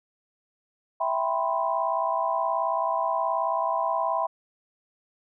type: chord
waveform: sine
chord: C major seventh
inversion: first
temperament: equal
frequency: 659.3 / 784 / 987.8 / 1046.5 Hz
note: E5 / G5 / B5 / C6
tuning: 0 / 0 / 0 / 0 cents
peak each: -28 / -30 / -27 / -31 dBFS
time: 1-4.27 s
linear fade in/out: 10 ms
effects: none